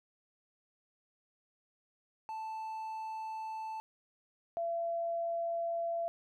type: tone pair in turn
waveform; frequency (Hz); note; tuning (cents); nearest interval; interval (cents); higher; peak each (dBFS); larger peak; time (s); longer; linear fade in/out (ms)
triangle / sine; 880 / 676.1; A5 / E5; 0 / +44; perfect fourth; 456; first; -36 / -32; second; 2.29-3.8 / 4.57-6.08; neither; 0
effects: none